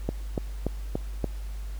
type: click train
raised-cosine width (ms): 2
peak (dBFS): -13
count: 5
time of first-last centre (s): 0.09-1.243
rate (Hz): 3.47
effects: added 50 Hz sine -32 dBFS peak until 1.79 s + pink hiss -52 dBFS RMS until 1.79 s